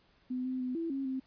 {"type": "tone with pitch steps", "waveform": "sine", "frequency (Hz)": [253.1, 257.7, 252.8, 331.7, 271.7, 262.5], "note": ["B3", "C4", "B3", "E4", "C#4", "C4"], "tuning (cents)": [43, -26, 41, 11, -35, 6], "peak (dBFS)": -32, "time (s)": [0.3, 1.2], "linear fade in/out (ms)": 10, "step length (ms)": 150, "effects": ["pink hiss -67 dBFS RMS until 1.26 s", "resampled to 11025 Hz"]}